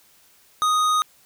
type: tone with hard clipping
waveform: sine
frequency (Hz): 1244.5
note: D#6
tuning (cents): 0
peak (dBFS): -19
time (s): 0.62-1.02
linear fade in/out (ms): 0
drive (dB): 14
effects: white hiss -56 dBFS RMS until 1.25 s